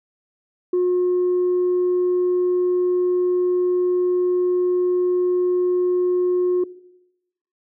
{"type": "tone", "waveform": "sine", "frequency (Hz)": 360, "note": "F#4", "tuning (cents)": -47, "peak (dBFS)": -14, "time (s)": [0.73, 6.64], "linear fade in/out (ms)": 5, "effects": ["noise-tail reverb RT60 0.9 s tail -20 dB re dry", "tanh soft clip ceiling -14 dBFS"]}